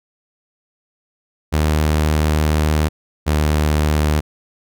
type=tone pair in turn; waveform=sawtooth; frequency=76.7 / 75.78 Hz; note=D#2 / D#2; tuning=-24 / -45 cents; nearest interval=unison; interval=21 cents; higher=first; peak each=-10 / -10 dBFS; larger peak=neither; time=1.52-2.89 / 3.26-4.21 s; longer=first; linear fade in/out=20 ms; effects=none